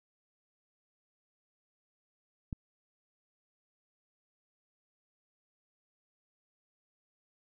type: click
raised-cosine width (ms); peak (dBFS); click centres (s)
5; -24; 2.528
effects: none